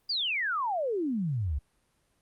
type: exponential sweep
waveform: sine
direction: down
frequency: 4944 to 63.9 Hz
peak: -27 dBFS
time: 0.09-1.59 s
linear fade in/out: 10 ms
effects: pink hiss -71 dBFS RMS until 2.21 s + Opus 32 kbps